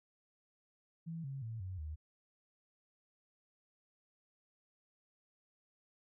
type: tone with pitch steps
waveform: sine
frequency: 164.9 / 136.28 / 112.63 / 93.08 / 76.93 Hz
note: E3 / C#3 / A2 / F#2 / D#2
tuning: +1 / -29 / +41 / +11 / -19 cents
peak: -40 dBFS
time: 1.06-1.96 s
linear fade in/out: 20 ms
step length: 180 ms
effects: none